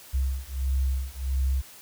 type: beating tone pair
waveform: sine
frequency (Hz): 65.41 / 66.91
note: C2 / C2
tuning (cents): 0 / +39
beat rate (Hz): 1.5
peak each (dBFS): -27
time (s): 0.13-1.62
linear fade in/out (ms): 20
effects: white hiss -48 dBFS RMS until 1.81 s